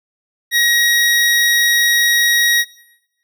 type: tone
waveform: 25% pulse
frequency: 1895 Hz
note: A#6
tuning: 28 cents sharp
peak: -8 dBFS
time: 0.51-2.65 s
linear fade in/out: 50 ms
effects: noise-tail reverb RT60 0.9 s tail -18 dB re dry